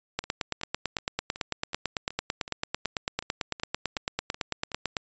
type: two click trains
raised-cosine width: 0.2 ms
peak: -22 / -10 dBFS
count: 13 / 44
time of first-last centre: 0.24-4.718 / 0.19-4.968 s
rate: 2.68 / 9 Hz
effects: resampled to 16000 Hz